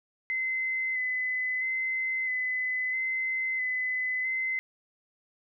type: tone with vibrato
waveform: sine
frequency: 2036 Hz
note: C7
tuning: 48 cents flat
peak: -27 dBFS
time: 0.3-4.59 s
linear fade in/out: 0 ms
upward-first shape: square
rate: 0.76 Hz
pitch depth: 17 cents each way
effects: none